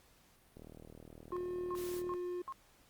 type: click train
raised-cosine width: 2 ms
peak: -38 dBFS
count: 63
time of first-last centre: 0.57-2.144 s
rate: 39.4 Hz
type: tone bursts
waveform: sine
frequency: 1071 Hz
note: C6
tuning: 40 cents sharp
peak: -40 dBFS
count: 4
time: 1.32-2.524 s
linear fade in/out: 0 ms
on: 46 ms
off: 340 ms
type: tone with pitch glide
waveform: triangle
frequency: 358.8 to 356.5 Hz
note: F4 to F4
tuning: +47 to +36 cents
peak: -35 dBFS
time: 1.32-2.42 s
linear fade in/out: 5 ms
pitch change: -11 cents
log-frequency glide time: 1.6-1.88 s
type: noise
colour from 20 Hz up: white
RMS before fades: -50 dBFS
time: 1.74-2.03 s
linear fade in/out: 50 ms
effects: pink hiss -66 dBFS RMS until 2.89 s + Opus 48 kbps